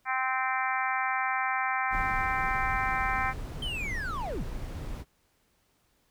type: harmonic tone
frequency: 260 Hz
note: C4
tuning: 11 cents flat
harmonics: 3 / 4 / 5 / 6 / 7 / 8 / 9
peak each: -32 / -33 / -34 / -35 / -35 / -36 / -37 dBFS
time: 0.05-3.34 s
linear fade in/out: 50 ms
type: noise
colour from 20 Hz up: brown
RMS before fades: -36 dBFS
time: 1.9-5.05 s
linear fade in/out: 50 ms
type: linear sweep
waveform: triangle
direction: down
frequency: 3165 to 85.3 Hz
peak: -31 dBFS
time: 3.62-4.44 s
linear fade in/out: 5 ms
effects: pink hiss -70 dBFS RMS until 6.1 s